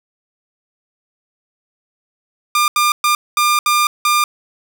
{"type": "tone bursts at uneven times", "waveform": "sawtooth", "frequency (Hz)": 1200, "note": "D6", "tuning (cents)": 37, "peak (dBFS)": -8, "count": 6, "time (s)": [[2.55, 2.68], [2.76, 2.92], [3.04, 3.15], [3.37, 3.59], [3.66, 3.87], [4.05, 4.24]], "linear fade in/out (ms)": 2, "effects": []}